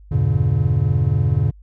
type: chord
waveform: triangle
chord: E diminished seventh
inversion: none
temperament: just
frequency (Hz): 82.41 / 98.89 / 118.67 / 142.4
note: E2 / G2 / Bb2 / Db3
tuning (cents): 0 / +16 / +31 / +47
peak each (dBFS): -21 / -18 / -18 / -17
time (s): 0.11-1.51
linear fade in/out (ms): 10
effects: added 50 Hz sine -41 dBFS peak until 1.62 s